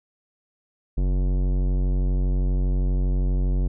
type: tone with tanh clipping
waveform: sine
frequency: 46.25 Hz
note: F#1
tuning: in tune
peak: -21 dBFS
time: 0.97-3.68 s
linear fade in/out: 10 ms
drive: 17 dB
effects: none